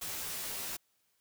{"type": "noise with comb filter", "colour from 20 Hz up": "white", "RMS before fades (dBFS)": -39, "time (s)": [0.01, 0.77], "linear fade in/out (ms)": 10, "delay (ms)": 14, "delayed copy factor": -0.95, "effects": ["white hiss -75 dBFS RMS until 1.2 s"]}